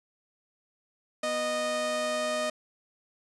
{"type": "tone pair together", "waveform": "sawtooth", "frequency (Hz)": [245, 617.7], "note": ["B3", "D#5"], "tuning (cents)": [-14, -13], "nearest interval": "octave + major third", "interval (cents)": 1601, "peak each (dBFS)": [-34, -24], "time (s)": [1.23, 2.5], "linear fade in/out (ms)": 5, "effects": ["resampled to 24000 Hz"]}